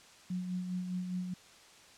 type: tone with tremolo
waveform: sine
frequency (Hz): 181.7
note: F#3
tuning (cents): -31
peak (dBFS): -32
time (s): 0.3-1.34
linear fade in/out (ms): 5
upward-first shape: sine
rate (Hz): 4.9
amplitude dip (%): 45
effects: white hiss -57 dBFS RMS until 1.97 s + low-pass 7000 Hz 12 dB/octave